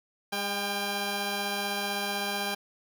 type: tone pair together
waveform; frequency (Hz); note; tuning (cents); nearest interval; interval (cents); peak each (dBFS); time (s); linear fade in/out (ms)
10% pulse; 203.1 / 796.6; G#3 / G5; -38 / +28; 2 octaves; 2366; -25 / -23; 0.32-2.55; 10
effects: none